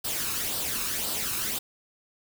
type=noise with flanger; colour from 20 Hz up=white; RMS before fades=-30 dBFS; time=0.04-1.59 s; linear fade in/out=10 ms; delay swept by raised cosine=0.22 to 0.78 ms; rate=1.9 Hz; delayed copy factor=+0.55; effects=none